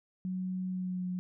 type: tone with pitch glide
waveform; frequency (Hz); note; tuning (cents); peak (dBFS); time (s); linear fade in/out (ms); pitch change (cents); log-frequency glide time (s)
sine; 185 to 181.51; F#3 to F#3; 0 to -33; -32; 0.25-1.19; 0; -33; 0.69-1.07
effects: none